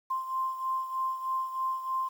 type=beating tone pair; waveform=sine; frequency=1046.5 / 1049.7 Hz; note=C6 / C6; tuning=0 / +5 cents; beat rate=3.2 Hz; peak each=-30 / -36 dBFS; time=0.1-2.09 s; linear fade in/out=10 ms; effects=9-bit